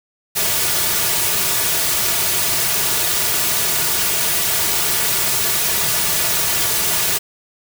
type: noise with comb filter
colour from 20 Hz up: white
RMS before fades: -18 dBFS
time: 0.35-7.19 s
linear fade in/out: 20 ms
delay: 3.8 ms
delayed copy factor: -0.7
effects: none